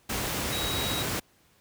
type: tone in noise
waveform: sine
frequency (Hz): 3831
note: A#7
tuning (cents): +47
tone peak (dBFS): -32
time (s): 0.52-1.03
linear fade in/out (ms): 10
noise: pink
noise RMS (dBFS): -30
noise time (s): 0.09-1.2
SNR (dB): -5
effects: pink hiss -63 dBFS RMS until 1.6 s + high-pass 60 Hz 12 dB/octave

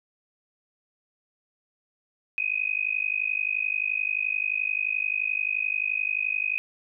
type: tone with amplitude modulation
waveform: sine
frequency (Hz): 2512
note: D#7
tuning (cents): +16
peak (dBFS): -20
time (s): 2.38-6.58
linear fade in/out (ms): 0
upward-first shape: sine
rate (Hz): 51.5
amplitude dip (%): 100
effects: none

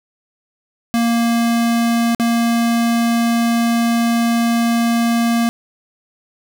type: tone with dropouts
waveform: square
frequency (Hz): 233.1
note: A#3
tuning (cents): 0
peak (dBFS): -14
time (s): 0.94-5.49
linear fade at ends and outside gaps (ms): 0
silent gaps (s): 2.148-2.198
effects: none

